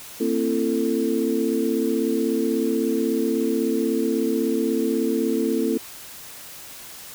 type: tone cluster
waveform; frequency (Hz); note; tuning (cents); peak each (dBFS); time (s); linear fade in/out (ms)
sine; 232 / 268.3 / 335.8 / 444.9; A#3 / C4 / E4 / A4; -8 / +44 / +32 / +19; -25; 0.2-5.78; 10
effects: white hiss -40 dBFS RMS until 7.14 s